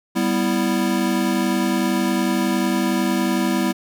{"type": "chord", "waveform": "square", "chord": "E minor", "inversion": "first", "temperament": "equal", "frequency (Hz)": [196, 246.9, 329.6], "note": ["G3", "B3", "E4"], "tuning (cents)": [0, 0, 0], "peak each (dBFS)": -23, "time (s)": [0.15, 3.73], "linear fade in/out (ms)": 20, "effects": []}